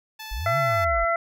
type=tone; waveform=10% pulse; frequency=873 Hz; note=A5; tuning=14 cents flat; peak=-27 dBFS; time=0.19-0.85 s; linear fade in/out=10 ms
type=linear two-way sweep; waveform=sine; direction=up then down; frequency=37.45 to 146.83 to 39.95 Hz; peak=-27 dBFS; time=0.31-1.05 s; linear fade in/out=10 ms; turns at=0.58 s
type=harmonic tone; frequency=674 Hz; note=E5; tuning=38 cents sharp; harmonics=1 / 2 / 3; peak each=-23 / -24 / -28 dBFS; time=0.46-1.16 s; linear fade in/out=2 ms
effects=none